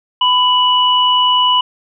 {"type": "tone pair together", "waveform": "sine", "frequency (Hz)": [1000, 2950], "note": ["B5", "F#7"], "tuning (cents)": [21, -6], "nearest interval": "octave + perfect fifth", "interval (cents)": 1873, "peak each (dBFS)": -12, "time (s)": [0.21, 1.61], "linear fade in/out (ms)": 5, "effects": []}